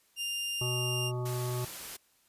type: tone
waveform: sawtooth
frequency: 2800 Hz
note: F7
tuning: 4 cents sharp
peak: -29 dBFS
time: 0.16-1.12 s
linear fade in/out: 50 ms
type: harmonic tone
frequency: 123.8 Hz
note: B2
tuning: 5 cents sharp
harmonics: 1 / 3 / 5 / 7 / 9 / 10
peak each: -32 / -38 / -44 / -46 / -47 / -52 dBFS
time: 0.61-1.65 s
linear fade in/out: 5 ms
type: noise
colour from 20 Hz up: white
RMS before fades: -42 dBFS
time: 1.25-1.97 s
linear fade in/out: 10 ms
effects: white hiss -68 dBFS RMS until 2.28 s + resampled to 32000 Hz